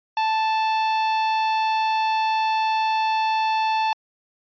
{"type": "tone", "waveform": "45% pulse", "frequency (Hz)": 879, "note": "A5", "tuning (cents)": -2, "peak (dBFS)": -19, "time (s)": [0.17, 3.93], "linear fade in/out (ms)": 2, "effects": ["resampled to 11025 Hz"]}